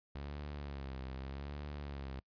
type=tone with vibrato; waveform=sawtooth; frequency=69.3 Hz; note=C#2; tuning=in tune; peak=-38 dBFS; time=0.15-2.2 s; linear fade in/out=5 ms; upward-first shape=sine; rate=0.82 Hz; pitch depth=98 cents each way; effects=noise-tail reverb RT60 0.1 s tail -24 dB re dry + resampled to 11025 Hz